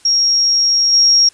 sine tone with level steps, 5588 Hz, F8, in tune, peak -10 / -7 dBFS, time 0.05-1.29 s, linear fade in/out 5 ms, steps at 0.92 s, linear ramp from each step 20 ms, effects white hiss -47 dBFS RMS until 1.33 s + resampled to 22050 Hz

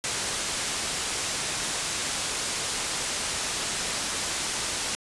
white low-pass noise, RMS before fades -30 dBFS, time 0.04-4.95 s, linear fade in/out 0 ms, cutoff 9300 Hz, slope 24 dB/octave, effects resampled to 24000 Hz

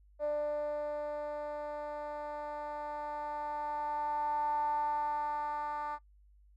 10% pulse tone with band-pass filter sweep, 296.4 Hz, D4, 16 cents sharp, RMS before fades -36 dBFS, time 0.19-5.99 s, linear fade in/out 50 ms, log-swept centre 610 to 1000 Hz, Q 9.4, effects noise-tail reverb RT60 0.1 s tail -21 dB re dry + added 50 Hz sine -59 dBFS peak until 6.56 s

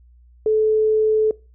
sine tone, 433.7 Hz, A4, 25 cents flat, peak -14 dBFS, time 0.46-1.31 s, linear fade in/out 2 ms, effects noise-tail reverb RT60 0.3 s tail -22 dB re dry + added 60 Hz sine -47 dBFS peak until 1.54 s

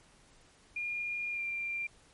sine tone with pitch glide, 2417 to 2377 Hz, D7 to D7, +49 to +20 cents, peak -33 dBFS, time 0.76-1.87 s, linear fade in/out 5 ms, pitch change -29 cents, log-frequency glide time 1.31-1.42 s, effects pink hiss -62 dBFS RMS until 2.13 s + MP3 48 kbps

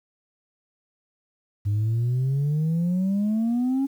sine exponential sweep, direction up, 100 to 277.2 Hz, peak -18 dBFS, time 1.65-3.87 s, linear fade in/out 20 ms, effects tanh soft clip ceiling -19 dBFS + 9-bit

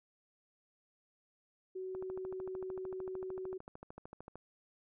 sine tone, 374.4 Hz, F#4, 20 cents sharp, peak -39 dBFS, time 1.75-3.58 s, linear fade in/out 10 ms
click train, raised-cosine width 1 ms, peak -34 dBFS, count 33, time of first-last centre 1.95-4.356 s, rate 13.3 Hz
effects none

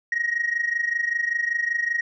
sine tone with amplitude modulation, 1884 Hz, A#6, 18 cents sharp, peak -17 dBFS, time 0.12-2.01 s, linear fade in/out 2 ms, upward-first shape sine, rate 25.2 Hz, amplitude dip 80%, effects tanh soft clip ceiling -16 dBFS

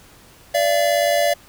square tone pair together, 582.1 / 680 Hz, D5 / F5, -15 / -46 cents, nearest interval minor third, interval 269 cents, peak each -19 dBFS, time 0.54-1.34 s, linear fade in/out 10 ms, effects pink hiss -48 dBFS RMS until 1.48 s

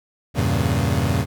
30% pulse chord, E diminished seventh, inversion none, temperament equal, 82.41 / 98 / 116.54 / 138.59 Hz, E2 / G2 / Bb2 / Db3, 0 / 0 / 0 / 0 cents, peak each -21 dBFS, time 0.34-1.26 s, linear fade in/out 50 ms, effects none

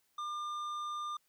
sine tone with tanh clipping, 1200 Hz, D6, 37 cents sharp, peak -38 dBFS, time 0.18-1.17 s, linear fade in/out 5 ms, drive 10 dB, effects white hiss -75 dBFS RMS until 1.28 s

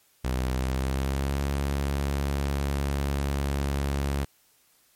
sawtooth tone with pitch glide, 63.7 to 69.87 Hz, C2 to C#2, -46 to +14 cents, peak -21 dBFS, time 0.24-4.25 s, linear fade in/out 10 ms, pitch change +160 cents, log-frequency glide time 0.46-1.4 s, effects white hiss -63 dBFS RMS until 4.95 s + MP3 64 kbps

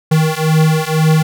square beating tone pair, 156.4 / 158.4 Hz, D#3 / D#3, +9 / +31 cents, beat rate 2 Hz, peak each -14 dBFS, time 0.11-1.23 s, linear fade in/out 10 ms, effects none

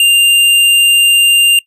sine tone with hard clipping, 2794 Hz, F7, in tune, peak -6 dBFS, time 0-1.59 s, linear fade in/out 2 ms, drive 18 dB, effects noise-tail reverb RT60 0.1 s tail -22 dB re dry + resampled to 32000 Hz

